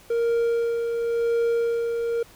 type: tone with tremolo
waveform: triangle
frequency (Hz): 466.2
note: A#4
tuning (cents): 0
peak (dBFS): -17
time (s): 0.1-2.23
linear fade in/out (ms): 5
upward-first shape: sine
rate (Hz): 0.94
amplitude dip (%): 40
effects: pink hiss -51 dBFS RMS until 2.35 s